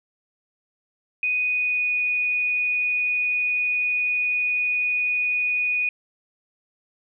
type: tone with pitch glide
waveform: sine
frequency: 2489 to 2472 Hz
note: D#7 to D#7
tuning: 0 to -12 cents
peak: -20 dBFS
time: 1.23-5.89 s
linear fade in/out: 2 ms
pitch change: -12 cents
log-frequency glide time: 1.38-1.98 s
effects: none